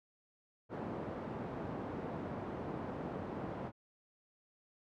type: band-pass noise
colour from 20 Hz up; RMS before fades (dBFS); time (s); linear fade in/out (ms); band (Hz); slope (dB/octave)
pink; -42; 0.69-3.72; 50; 140 to 850; 12
effects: none